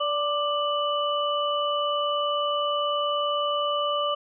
sine tone cluster, 583 / 1181 / 2971 Hz, D5 / D6 / F#7, -13 / +9 / +6 cents, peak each -27 / -26 / -30 dBFS, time 0-4.15 s, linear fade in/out 10 ms, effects none

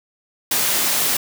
white high-pass noise, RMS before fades -19 dBFS, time 0.51-1.17 s, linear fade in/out 5 ms, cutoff 140 Hz, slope 12 dB/octave, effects none

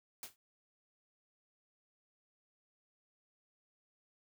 white noise with exponential decay, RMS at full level -41 dBFS, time 0.23-0.36 s, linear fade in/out 1 ms, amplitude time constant 28 ms, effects none

